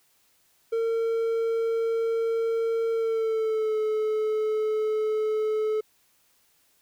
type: tone with pitch glide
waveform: triangle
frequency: 455.6 to 431.8 Hz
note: A#4 to A4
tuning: -40 to -33 cents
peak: -21 dBFS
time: 0.72-5.81 s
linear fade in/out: 10 ms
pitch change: -93 cents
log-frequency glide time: 2.91-3.78 s
effects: white hiss -65 dBFS RMS until 6.81 s